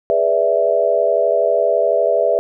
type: chord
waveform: sine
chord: E dominant seventh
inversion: first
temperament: equal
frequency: 415.3 / 493.9 / 587.3 / 659.3 Hz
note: G#4 / B4 / D5 / E5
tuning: 0 / 0 / 0 / 0 cents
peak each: -21 / -19 / -18 / -16 dBFS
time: 0.1-2.39 s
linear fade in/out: 0 ms
effects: none